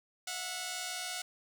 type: tone pair together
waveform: 5% pulse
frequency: 665 / 731.3 Hz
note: E5 / F#5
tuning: +15 / -20 cents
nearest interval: major second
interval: 165 cents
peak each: -33 / -26 dBFS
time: 0.27-1.22 s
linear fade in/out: 5 ms
effects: none